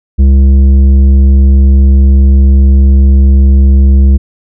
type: tone with tanh clipping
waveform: sine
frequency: 67.6 Hz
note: C#2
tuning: 43 cents flat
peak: -3 dBFS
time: 0.18-4.18 s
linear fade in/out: 20 ms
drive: 9 dB
effects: none